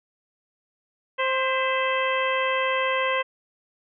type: harmonic tone with a mistuned harmonic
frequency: 525 Hz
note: C5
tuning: 6 cents sharp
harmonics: 1 / 2 / 3 / 4 / 5 / 6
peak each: -26 / -26 / -31 / -29 / -30 / -35 dBFS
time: 1.18-3.23 s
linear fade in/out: 20 ms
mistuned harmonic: 4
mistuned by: -60 cents
effects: none